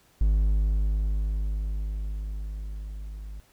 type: tone with level ramp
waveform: triangle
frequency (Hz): 51.6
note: G#1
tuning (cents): -10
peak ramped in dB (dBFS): -16 to -34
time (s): 0.21-3.4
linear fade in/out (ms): 0
effects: pink hiss -61 dBFS RMS until 3.52 s